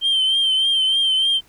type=tone with vibrato; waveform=sine; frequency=3131 Hz; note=G7; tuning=3 cents flat; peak=-13 dBFS; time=0.01-1.41 s; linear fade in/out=50 ms; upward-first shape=triangle; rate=3.3 Hz; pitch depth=50 cents each way; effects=tanh soft clip ceiling -13 dBFS + pink hiss -54 dBFS RMS until 1.48 s